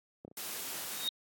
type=clicks; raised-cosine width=2 ms; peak=-31 / -36 / -41 / -41 dBFS; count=4; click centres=0.249 / 0.279 / 0.314 / 0.459 s
type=noise; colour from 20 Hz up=white; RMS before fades=-40 dBFS; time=0.37-1.08 s; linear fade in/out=2 ms
type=tone with exponential growth; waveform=sine; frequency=3729 Hz; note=A#7; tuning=in tune; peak=-28 dBFS; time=0.88-1.09 s; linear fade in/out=1 ms; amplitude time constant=44 ms
effects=high-pass 150 Hz 12 dB/octave + AAC 64 kbps